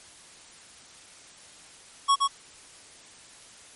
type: tone with echo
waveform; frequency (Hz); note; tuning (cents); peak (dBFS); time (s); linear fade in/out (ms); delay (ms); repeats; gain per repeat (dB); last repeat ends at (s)
square; 1108.7; C#6; 0; -18; 2.08-2.16; 20; 120; 1; -3; 2.28
effects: white hiss -50 dBFS RMS until 3.75 s + MP3 48 kbps